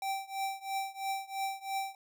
square tone with tremolo, 779 Hz, G5, 11 cents flat, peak -31 dBFS, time 0.02-1.95 s, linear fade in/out 2 ms, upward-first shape triangle, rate 3 Hz, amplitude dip 95%, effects none

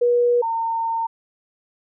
sine tone pair in turn, 482.8 / 911.4 Hz, B4 / A#5, -39 / -39 cents, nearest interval major seventh, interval 1100 cents, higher second, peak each -14 / -20 dBFS, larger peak first, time 0.01-0.42 / 0.42-1.07 s, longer second, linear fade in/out 10 ms, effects none

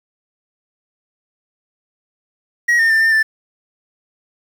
triangle tone with pitch steps, 1901 / 1821 / 1785 / 1803 / 1766 Hz, A#6 / A#6 / A6 / A6 / A6, +33 / -41 / +24 / +42 / +6 cents, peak -9 dBFS, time 2.68-3.23 s, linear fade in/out 10 ms, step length 110 ms, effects 7-bit

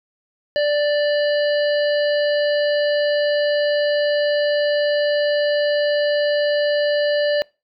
harmonic tone, 587.3 Hz, D5, in tune, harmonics 1 / 3 / 5 / 7 / 8, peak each -16 / -26 / -30 / -33 / -34 dBFS, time 0.56-7.42 s, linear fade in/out 0 ms, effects noise-tail reverb RT60 0.3 s tail -26 dB re dry

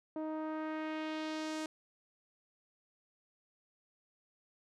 sawtooth tone with low-pass filter sweep, 312.2 Hz, D#4, 6 cents sharp, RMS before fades -39 dBFS, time 0.16-1.66 s, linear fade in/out 2 ms, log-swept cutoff 720 to 8200 Hz, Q 1.2, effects none

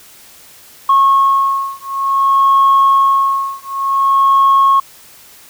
sine beating tone pair, 1092 / 1092.55 Hz, C#6 / C#6, -26 / -25 cents, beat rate 0.55 Hz, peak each -11 dBFS, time 0.89-4.8 s, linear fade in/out 5 ms, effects tanh soft clip ceiling -3 dBFS + white hiss -41 dBFS RMS until 5.49 s

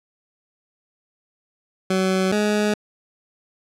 20% pulse tone pair in turn, 188.3 / 209.7 Hz, F#3 / G#3, +31 / +17 cents, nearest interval major second, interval 186 cents, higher second, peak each -13 dBFS, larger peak neither, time 1.9-2.32 / 2.32-2.74 s, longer neither, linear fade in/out 5 ms, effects low-pass 9000 Hz 12 dB/octave

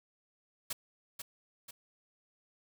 white noise with echo, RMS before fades -37 dBFS, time 0.7-0.73 s, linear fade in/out 5 ms, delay 490 ms, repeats 2, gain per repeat -6 dB, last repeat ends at 1.71 s, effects none

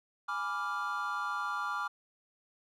triangle chord, G# diminished seventh, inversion none, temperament equal, 830.6 / 987.8 / 1174.7 / 1396.9 Hz, G#5 / B5 / D6 / F6, 0 / 0 / 0 / 0 cents, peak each -40 / -39 / -34 / -35 dBFS, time 0.28-1.88 s, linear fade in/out 10 ms, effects none

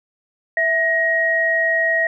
sine tone pair together, 656.9 / 1886 Hz, E5 / A#6, -6 / +20 cents, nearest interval octave + tritone, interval 1826 cents, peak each -21 / -16 dBFS, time 0.57-2.07 s, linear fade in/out 2 ms, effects none

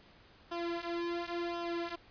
sawtooth tone with flanger, 342.9 Hz, F4, 32 cents flat, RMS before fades -37 dBFS, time 0.51-1.96 s, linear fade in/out 10 ms, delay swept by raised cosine 0.46 to 4.36 ms, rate 0.93 Hz, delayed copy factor -0.85, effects pink hiss -60 dBFS RMS until 2.1 s + resampled to 11025 Hz

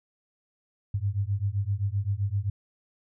sine beating tone pair, 96.5 / 104.2 Hz, G2 / G#2, -27 / +6 cents, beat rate 7.7 Hz, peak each -28 dBFS, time 0.94-2.5 s, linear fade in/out 5 ms, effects none

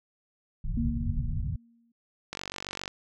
pink low-pass noise, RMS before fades -30 dBFS, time 0.64-1.56 s, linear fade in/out 5 ms, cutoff 160 Hz, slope 48 dB/octave
sine tone with exponential decay, 233.1 Hz, A#3, in tune, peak -26 dBFS, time 0.77-1.92 s, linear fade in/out 5 ms, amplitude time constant 250 ms
click train, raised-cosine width 0.2 ms, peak -17 dBFS, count 27, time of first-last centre 2.33-2.879 s, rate 47.4 Hz
effects none

